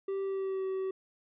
triangle tone with pitch glide, 390 to 380.7 Hz, G4 to F#4, -9 to +49 cents, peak -29 dBFS, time 0.08-0.91 s, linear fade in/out 5 ms, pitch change -42 cents, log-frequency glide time 0.23-0.65 s, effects resampled to 8000 Hz

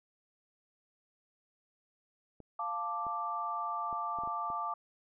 clicks, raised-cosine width 2 ms, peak -36 dBFS, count 7, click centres 2.403 / 3.067 / 3.928 / 4.187 / 4.236 / 4.275 / 4.502 s
sine chord, D minor, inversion first, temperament equal with one note detuned, 698.5 / 883.1 / 1174.7 Hz, F5 / A5 / D6, 0 / +6 / 0 cents, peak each -41 / -39 / -35 dBFS, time 2.59-4.74 s, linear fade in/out 5 ms
effects none

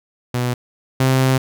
sawtooth tone pair in turn, 123.47 / 131.17 Hz, B2 / C3, 0 / +5 cents, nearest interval minor second, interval 105 cents, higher second, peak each -14 / -9 dBFS, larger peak second, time 0.34-0.54 / 1-1.38 s, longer second, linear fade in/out 5 ms, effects none

